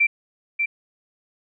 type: tone with echo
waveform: sine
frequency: 2349 Hz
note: D7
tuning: in tune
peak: -14 dBFS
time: 0-0.07 s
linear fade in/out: 10 ms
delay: 590 ms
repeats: 1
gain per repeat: -5 dB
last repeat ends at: 0.66 s
effects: none